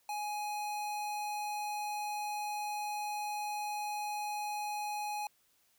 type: tone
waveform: square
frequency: 835 Hz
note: G#5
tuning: 9 cents sharp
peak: -36 dBFS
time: 0.09-5.27 s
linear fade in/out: 2 ms
effects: white hiss -71 dBFS RMS until 5.78 s